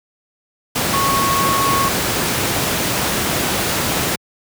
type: tone in noise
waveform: sine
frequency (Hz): 1102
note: C#6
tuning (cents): -11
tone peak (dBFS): -16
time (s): 0.93-1.89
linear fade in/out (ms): 10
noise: pink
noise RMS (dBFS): -18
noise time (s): 0.75-4.16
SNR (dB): -1
effects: high-pass 100 Hz 12 dB/octave